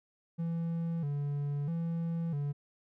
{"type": "tone with vibrato", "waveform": "triangle", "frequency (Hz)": 154.9, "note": "D#3", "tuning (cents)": -7, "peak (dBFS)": -29, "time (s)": [0.38, 2.53], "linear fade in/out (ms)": 20, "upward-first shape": "square", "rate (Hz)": 0.77, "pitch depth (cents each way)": 130, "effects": []}